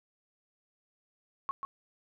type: tone with echo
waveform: sine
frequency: 1099 Hz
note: C#6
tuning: 15 cents flat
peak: -29 dBFS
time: 1.49-1.51 s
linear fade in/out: 0 ms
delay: 140 ms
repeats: 1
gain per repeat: -5 dB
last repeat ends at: 1.65 s
effects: none